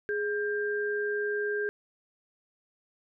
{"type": "tone pair together", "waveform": "sine", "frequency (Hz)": [415.6, 1592], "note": ["G#4", "G6"], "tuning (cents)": [1, 26], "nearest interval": "octave + major seventh", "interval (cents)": 2325, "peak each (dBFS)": [-29, -32], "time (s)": [0.09, 1.69], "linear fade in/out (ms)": 0, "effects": []}